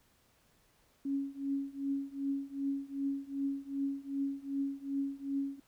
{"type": "tone with tremolo", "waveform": "sine", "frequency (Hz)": 276.7, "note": "C#4", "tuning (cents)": -3, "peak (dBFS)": -29, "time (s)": [1.05, 5.6], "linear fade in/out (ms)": 5, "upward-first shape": "triangle", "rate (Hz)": 2.6, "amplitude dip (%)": 95, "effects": ["pink hiss -69 dBFS RMS until 5.67 s"]}